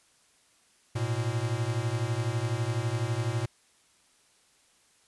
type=beating tone pair; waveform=square; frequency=110 / 122 Hz; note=A2 / B2; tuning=0 / -21 cents; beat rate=12 Hz; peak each=-31 dBFS; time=0.95-3.46 s; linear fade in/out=10 ms; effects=white hiss -64 dBFS RMS until 5.07 s + resampled to 24000 Hz